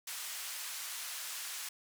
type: band-pass noise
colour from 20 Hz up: white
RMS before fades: -42 dBFS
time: 0.07-1.69 s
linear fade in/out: 5 ms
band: 1100 to 12000 Hz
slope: 12 dB/octave
effects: none